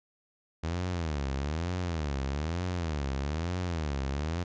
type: tone with vibrato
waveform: sawtooth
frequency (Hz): 78.2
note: D#2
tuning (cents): +9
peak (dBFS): -26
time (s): 0.63-4.44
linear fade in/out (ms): 10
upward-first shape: sine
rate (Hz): 1.1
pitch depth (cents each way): 260
effects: resampled to 16000 Hz